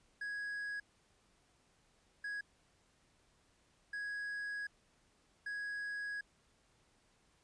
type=tone bursts at uneven times; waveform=triangle; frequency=1661.2 Hz; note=G#6; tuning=in tune; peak=-37 dBFS; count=4; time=0.21-0.8 / 2.24-2.41 / 3.93-4.67 / 5.46-6.21 s; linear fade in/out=5 ms; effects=pink hiss -72 dBFS RMS until 7.43 s + resampled to 22050 Hz